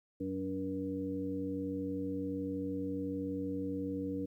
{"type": "harmonic tone with a mistuned harmonic", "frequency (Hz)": 95.4, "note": "G2", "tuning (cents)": -47, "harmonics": [1, 2, 3, 5], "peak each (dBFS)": [-45, -43, -36, -41], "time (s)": [0.2, 4.26], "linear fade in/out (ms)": 10, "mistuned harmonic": 2, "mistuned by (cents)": -30, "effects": ["12-bit"]}